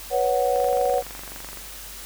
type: chord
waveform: sine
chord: B suspended second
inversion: none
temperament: just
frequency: 493.9 / 555.6 / 740.8 Hz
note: B4 / C#5 / F#5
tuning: 0 / +4 / +2 cents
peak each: -23 dBFS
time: 0.1-1.03 s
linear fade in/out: 50 ms
type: click train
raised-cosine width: 0.5 ms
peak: -23 dBFS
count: 25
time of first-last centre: 0.56-1.573 s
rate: 23.7 Hz
effects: added 47 Hz sine -44 dBFS peak until 2.05 s + white hiss -39 dBFS RMS until 2.05 s